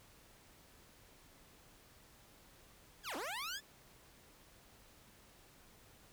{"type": "linear two-way sweep", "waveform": "15% pulse", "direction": "down then up", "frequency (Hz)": [1784, 246, 1784], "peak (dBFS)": -34, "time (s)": [3.03, 3.61], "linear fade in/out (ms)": 50, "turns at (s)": 3.16, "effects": ["pink hiss -63 dBFS RMS until 6.12 s"]}